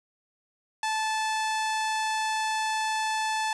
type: tone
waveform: sawtooth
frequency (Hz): 873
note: A5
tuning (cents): -14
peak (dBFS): -22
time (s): 0.83-3.53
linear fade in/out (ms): 2
effects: resampled to 22050 Hz + 10-bit